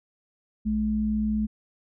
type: tone pair together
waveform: sine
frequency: 60 / 214.4 Hz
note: B1 / A3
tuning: -49 / -45 cents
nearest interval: octave + minor seventh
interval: 2204 cents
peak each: -31 / -23 dBFS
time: 0.65-1.47 s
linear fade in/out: 20 ms
effects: none